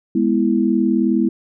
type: chord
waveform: sine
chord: E major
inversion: first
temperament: equal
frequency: 207.7 / 246.9 / 329.6 Hz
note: G#3 / B3 / E4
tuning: 0 / 0 / 0 cents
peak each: -18 dBFS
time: 0.15-1.29 s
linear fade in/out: 5 ms
effects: none